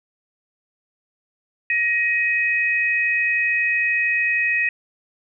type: tone pair together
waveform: sine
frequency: 1889 / 2522 Hz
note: A#6 / D#7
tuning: +22 / +23 cents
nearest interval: perfect fourth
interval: 501 cents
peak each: -20 dBFS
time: 1.7-4.69 s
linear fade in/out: 2 ms
effects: none